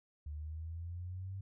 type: exponential sweep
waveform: sine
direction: up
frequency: 73.42 to 97.9 Hz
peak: -40 dBFS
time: 0.26-1.41 s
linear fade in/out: 5 ms
effects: none